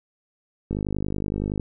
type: click train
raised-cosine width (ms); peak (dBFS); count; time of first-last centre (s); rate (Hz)
3; -14; 46; 0.71-1.598; 50.7
effects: none